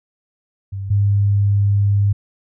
sine tone pair in turn, 98 / 100.99 Hz, G2 / G#2, 0 / -48 cents, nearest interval minor second, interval 52 cents, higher second, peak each -23 / -12 dBFS, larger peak second, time 0.72-0.9 / 0.9-2.13 s, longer second, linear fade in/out 10 ms, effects none

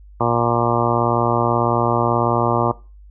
harmonic tone, 118.3 Hz, A#2, 26 cents sharp, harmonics 1 / 2 / 3 / 4 / 5 / 6 / 7 / 8 / 9 / 10, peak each -23 / -25 / -23 / -25 / -24 / -25 / -25 / -23 / -24 / -25 dBFS, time 0.2-2.72 s, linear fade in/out 10 ms, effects noise-tail reverb RT60 0.3 s tail -19 dB re dry + added 50 Hz sine -40 dBFS peak until 3.1 s

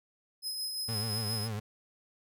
sawtooth tone with tremolo, 5090 Hz, D#8, 39 cents sharp, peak -30 dBFS, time 0.42-1.49 s, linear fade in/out 50 ms, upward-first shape sine, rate 5.8 Hz, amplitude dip 35%
35% pulse tone with vibrato, 108.5 Hz, A2, 24 cents flat, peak -32 dBFS, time 0.88-1.6 s, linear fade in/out 10 ms, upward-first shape triangle, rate 7.1 Hz, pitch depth 120 cents each way
effects none

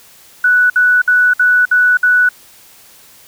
sine tone bursts, 1480 Hz, F#6, in tune, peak -7 dBFS, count 6, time 0.44-2.29 s, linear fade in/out 5 ms, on 260 ms, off 58 ms, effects white hiss -43 dBFS RMS until 3.27 s

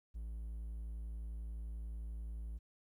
triangle tone, 55.7 Hz, A1, 22 cents sharp, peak -39 dBFS, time 0.14-2.59 s, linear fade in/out 20 ms, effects 13-bit

